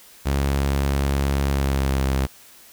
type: tone with pitch glide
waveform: sawtooth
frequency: 69.3 to 66.94 Hz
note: C#2 to C2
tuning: 0 to +40 cents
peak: -15 dBFS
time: 0.25-2.27 s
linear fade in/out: 20 ms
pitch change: -60 cents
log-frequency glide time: 1.47-2.03 s
effects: white hiss -48 dBFS RMS until 2.72 s